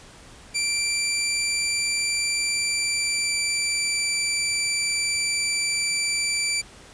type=tone with pitch glide; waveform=15% pulse; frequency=2349 to 2334 Hz; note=D7 to D7; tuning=0 to -11 cents; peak=-15 dBFS; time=0.54-6.62 s; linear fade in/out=20 ms; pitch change=-11 cents; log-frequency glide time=2.38-4.05 s; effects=pink hiss -47 dBFS RMS until 6.93 s + resampled to 22050 Hz